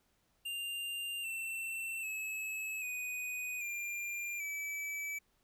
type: tone with pitch steps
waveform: square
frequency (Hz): 2794 / 2688 / 2586 / 2488 / 2393 / 2302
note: F7 / E7 / E7 / D#7 / D7 / D7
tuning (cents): 0 / +33 / -34 / -1 / +32 / -35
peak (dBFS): -38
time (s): 0.45-5.19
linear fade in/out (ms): 10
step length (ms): 790
effects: pink hiss -75 dBFS RMS until 5.43 s